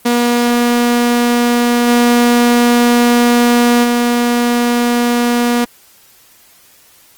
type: tone with level steps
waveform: sawtooth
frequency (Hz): 240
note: B3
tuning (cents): -49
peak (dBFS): -6 / -4 / -7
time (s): 0.05-5.65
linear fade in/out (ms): 10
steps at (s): 1.87 / 3.83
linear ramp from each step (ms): 20
effects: white hiss -46 dBFS RMS until 7.17 s + Opus 24 kbps